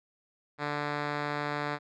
5% pulse tone with low-pass filter, 146.83 Hz, D3, in tune, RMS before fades -33 dBFS, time 0.58-1.79 s, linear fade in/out 50 ms, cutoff 3100 Hz, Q 1, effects none

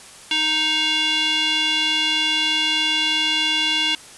square tone with band-pass filter, 311.6 Hz, D#4, 3 cents sharp, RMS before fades -20 dBFS, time 0.31-3.95 s, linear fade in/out 2 ms, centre 3100 Hz, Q 4.3, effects white hiss -42 dBFS RMS until 4.17 s + resampled to 24000 Hz

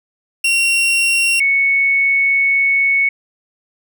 40% pulse / sine tone pair in turn, 2744 / 2214 Hz, F7 / C#7, -31 / -3 cents, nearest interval major third, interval 372 cents, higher first, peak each -11 / -11 dBFS, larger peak neither, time 0.44-1.4 / 1.4-3.09 s, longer second, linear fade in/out 5 ms, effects none

